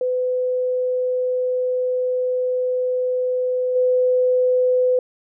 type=tone with level steps; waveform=sine; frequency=504 Hz; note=B4; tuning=35 cents sharp; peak=-18 / -14 dBFS; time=0.01-4.99 s; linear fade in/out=2 ms; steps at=3.75 s; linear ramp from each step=10 ms; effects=none